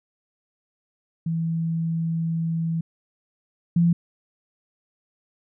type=tone pair in turn; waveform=sine; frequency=164.4 / 170.42 Hz; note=E3 / F3; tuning=-4 / -42 cents; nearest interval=minor second; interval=62 cents; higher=second; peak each=-22 / -15 dBFS; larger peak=second; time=1.26-2.81 / 3.76-3.93 s; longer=first; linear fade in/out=5 ms; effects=none